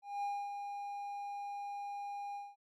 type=tone with ADSR envelope; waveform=triangle; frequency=810 Hz; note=G#5; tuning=43 cents flat; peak=-32 dBFS; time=0.02-2.56 s; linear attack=210 ms; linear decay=260 ms; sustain=-6 dB; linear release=210 ms; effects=none